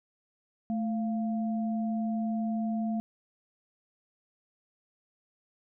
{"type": "tone pair together", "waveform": "sine", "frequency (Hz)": [219.1, 693], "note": ["A3", "F5"], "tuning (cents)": [-7, -14], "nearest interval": "octave + minor sixth", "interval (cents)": 1993, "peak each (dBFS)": [-28, -38], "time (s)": [0.7, 3], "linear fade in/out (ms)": 0, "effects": []}